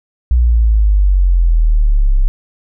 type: exponential sweep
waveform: sine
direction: down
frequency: 61.74 to 32.22 Hz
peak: -7 dBFS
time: 0.31-2.28 s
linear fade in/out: 0 ms
effects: none